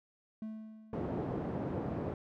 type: tone with exponential decay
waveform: triangle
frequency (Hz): 218.4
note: A3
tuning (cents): -13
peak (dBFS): -35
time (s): 0.42-1.53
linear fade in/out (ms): 2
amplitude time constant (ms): 240
type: band-pass noise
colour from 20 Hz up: pink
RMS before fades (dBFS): -37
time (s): 0.93-2.14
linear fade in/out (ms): 2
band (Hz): 130 to 560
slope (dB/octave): 12
effects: none